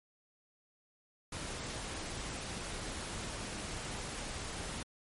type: noise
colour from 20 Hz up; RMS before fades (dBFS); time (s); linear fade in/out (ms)
pink; -41; 1.32-4.83; 5
effects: MP3 48 kbps

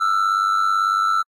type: tone with amplitude modulation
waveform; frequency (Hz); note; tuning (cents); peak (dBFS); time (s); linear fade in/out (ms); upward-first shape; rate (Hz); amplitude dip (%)
triangle; 1333; E6; +19; -11; 0-1.23; 20; sine; 98.1; 70
effects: AAC 48 kbps

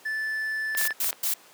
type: tone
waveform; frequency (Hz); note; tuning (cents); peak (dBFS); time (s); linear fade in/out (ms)
triangle; 1751; A6; -9; -25; 0.05-0.93; 10
type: clicks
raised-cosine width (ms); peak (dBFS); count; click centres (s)
0.3; -17; 7; 0.75 / 0.813 / 0.853 / 0.907 / 1.044 / 1.092 / 1.129
type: noise bursts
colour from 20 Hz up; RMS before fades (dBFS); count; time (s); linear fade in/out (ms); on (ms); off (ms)
blue; -26; 3; 0.77-1.34; 5; 110; 120
effects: pink hiss -52 dBFS RMS until 1.53 s + high-pass 400 Hz 12 dB/octave

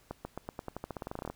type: accelerating click train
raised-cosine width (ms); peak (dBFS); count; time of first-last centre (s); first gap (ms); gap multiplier
1; -23; 19; 0.11-1.3; 140; 0.9
effects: pink hiss -64 dBFS RMS until 1.35 s

